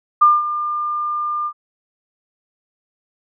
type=tone with ADSR envelope; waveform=sine; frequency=1200 Hz; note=D6; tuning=37 cents sharp; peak=-6 dBFS; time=0.21-1.53 s; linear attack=12 ms; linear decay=200 ms; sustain=-13 dB; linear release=68 ms; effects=none